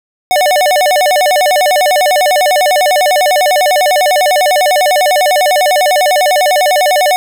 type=tone with vibrato; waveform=square; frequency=661 Hz; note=E5; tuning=5 cents sharp; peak=-8 dBFS; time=0.31-7.16 s; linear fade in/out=0 ms; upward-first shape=square; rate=10 Hz; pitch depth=190 cents each way; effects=none